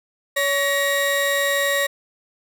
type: tone pair together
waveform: 35% pulse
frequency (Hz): 562.5 / 1892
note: C#5 / A#6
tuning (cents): +25 / +25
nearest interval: octave + major sixth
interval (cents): 2100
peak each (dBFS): -20 / -19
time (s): 0.36-1.87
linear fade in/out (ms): 10
effects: none